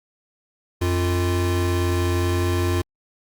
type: tone pair together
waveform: square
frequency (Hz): 89.91 / 349.2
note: F#2 / F4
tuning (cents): -49 / 0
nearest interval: octave + major seventh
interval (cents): 2349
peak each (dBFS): -21 / -25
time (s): 0.81-2.82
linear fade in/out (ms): 10
effects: Opus 48 kbps